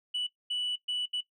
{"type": "tone bursts at uneven times", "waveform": "sine", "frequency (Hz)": 2960, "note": "F#7", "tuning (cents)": 0, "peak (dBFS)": -27, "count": 4, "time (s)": [[0.14, 0.27], [0.5, 0.76], [0.88, 1.06], [1.13, 1.21]], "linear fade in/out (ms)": 10, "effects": ["noise-tail reverb RT60 0.1 s tail -17 dB re dry", "tanh soft clip ceiling -27 dBFS"]}